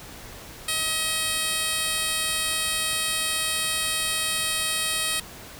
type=tone with band-pass filter; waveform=10% pulse; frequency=635 Hz; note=D#5; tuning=35 cents sharp; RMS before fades=-26 dBFS; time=0.68-5.2 s; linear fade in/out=5 ms; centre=8800 Hz; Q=0.66; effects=pink hiss -42 dBFS RMS until 5.59 s